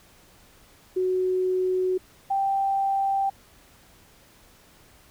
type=tone pair in turn; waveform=sine; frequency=370 / 784 Hz; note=F#4 / G5; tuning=0 / 0 cents; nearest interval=octave + minor second; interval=1300 cents; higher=second; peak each=-21 dBFS; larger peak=neither; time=0.96-1.98 / 2.3-3.3 s; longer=first; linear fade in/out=10 ms; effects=pink hiss -55 dBFS RMS until 5.1 s